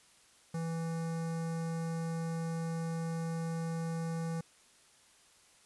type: tone with notch filter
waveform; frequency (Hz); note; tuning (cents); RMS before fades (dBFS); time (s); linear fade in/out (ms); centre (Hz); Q
square; 164.8; E3; 0; -36; 0.54-4.41; 5; 3100; 0.7
effects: white hiss -63 dBFS RMS until 5.65 s + resampled to 24000 Hz